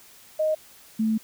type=tone pair in turn; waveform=sine; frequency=622.3 / 220 Hz; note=D#5 / A3; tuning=0 / 0 cents; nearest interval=octave + tritone; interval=1800 cents; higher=first; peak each=-20 dBFS; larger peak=neither; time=0.39-0.55 / 0.99-1.18 s; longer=second; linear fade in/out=10 ms; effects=white hiss -51 dBFS RMS until 1.23 s